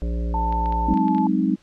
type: harmonic tone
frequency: 58.27 Hz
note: A#1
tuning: in tune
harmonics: 1 / 3 / 5 / 7 / 9 / 10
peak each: -22 / -32 / -36 / -39 / -41 / -42 dBFS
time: 0.02-0.94 s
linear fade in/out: 0 ms
type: tone with pitch glide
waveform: sine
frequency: 890 to 864.7 Hz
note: A5 to A5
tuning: +20 to -30 cents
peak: -22 dBFS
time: 0.34-1.27 s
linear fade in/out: 2 ms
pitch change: -50 cents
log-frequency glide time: 0.93-1.11 s
type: clicks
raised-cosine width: 0.3 ms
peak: -24 dBFS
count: 7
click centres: 0.525 / 0.659 / 0.724 / 0.974 / 1.082 / 1.148 / 1.182 s
type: chord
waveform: sine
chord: Ab dominant seventh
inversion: third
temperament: equal with one note detuned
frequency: 186.71 / 207.7 / 261.6 / 311.1 Hz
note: Gb3 / Ab3 / C4 / Eb4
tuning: +16 / 0 / 0 / 0 cents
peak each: -23 dBFS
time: 0.87-1.56 s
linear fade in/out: 20 ms
effects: pink hiss -57 dBFS RMS until 1.62 s + low-pass 6000 Hz 12 dB/octave